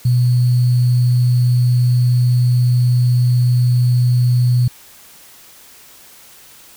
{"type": "tone with sample-and-hold", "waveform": "sine", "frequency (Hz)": 123.47, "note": "B2", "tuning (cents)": 0, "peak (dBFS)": -10, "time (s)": [0.05, 4.68], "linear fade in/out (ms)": 5, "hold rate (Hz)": 4410, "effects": ["white hiss -43 dBFS RMS until 6.76 s"]}